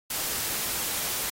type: noise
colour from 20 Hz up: white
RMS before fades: -30 dBFS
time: 0.1-1.3 s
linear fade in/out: 5 ms
effects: AAC 48 kbps